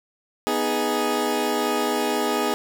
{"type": "chord", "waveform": "20% pulse", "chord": "G# minor", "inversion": "first", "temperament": "equal", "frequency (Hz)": [246.9, 311.1, 415.3], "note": ["B3", "D#4", "G#4"], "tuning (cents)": [0, 0, 0], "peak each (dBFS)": [-22, -22, -19], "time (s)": [0.47, 2.54], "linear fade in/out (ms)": 0, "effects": []}